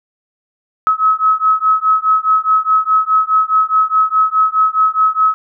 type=beating tone pair; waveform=sine; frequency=1282 / 1286.8 Hz; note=E6 / E6; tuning=-49 / -42 cents; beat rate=4.8 Hz; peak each=-13 dBFS; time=0.87-5.34 s; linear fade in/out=0 ms; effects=none